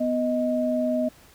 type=tone pair together; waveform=sine; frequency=248.4 / 626 Hz; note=B3 / D#5; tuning=+10 / +10 cents; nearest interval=octave + major third; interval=1600 cents; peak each=-24 dBFS; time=0-1.09 s; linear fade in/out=10 ms; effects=pink hiss -53 dBFS RMS until 1.34 s